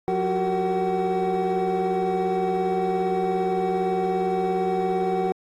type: tone cluster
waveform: triangle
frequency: 181.7 / 361.7 / 379.1 / 461.2 / 754 Hz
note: F#3 / F#4 / F#4 / A#4 / F#5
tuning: -31 / -39 / +42 / -19 / +32 cents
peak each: -27 / -29 / -22 / -27 / -23 dBFS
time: 0.08-5.32 s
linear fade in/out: 0 ms
effects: tanh soft clip ceiling -14 dBFS + AAC 48 kbps